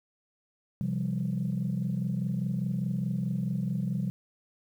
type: chord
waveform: sine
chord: C suspended fourth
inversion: none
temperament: equal with one note detuned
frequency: 130.81 / 171.22 / 196 Hz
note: C3 / F3 / G3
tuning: 0 / -34 / 0 cents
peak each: -31 dBFS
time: 0.81-4.1 s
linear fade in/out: 0 ms
effects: tanh soft clip ceiling -21 dBFS + 10-bit